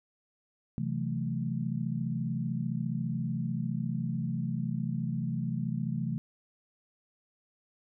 sine chord, F# half-diminished seventh, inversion second, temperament equal, 130.81 / 164.81 / 185 / 220 Hz, C3 / E3 / F#3 / A3, 0 / 0 / 0 / 0 cents, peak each -34 / -34 / -39 / -35 dBFS, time 0.78-6.18 s, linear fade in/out 0 ms, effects none

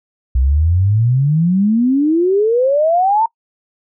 sine exponential sweep, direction up, 61.1 to 922 Hz, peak -10 dBFS, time 0.35-3.26 s, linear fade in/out 5 ms, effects noise-tail reverb RT60 0.1 s tail -24 dB re dry

